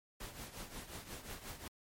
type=noise with tremolo; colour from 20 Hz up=pink; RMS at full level=-45 dBFS; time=0.2-1.68 s; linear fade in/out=5 ms; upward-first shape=triangle; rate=5.6 Hz; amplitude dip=75%; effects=MP3 64 kbps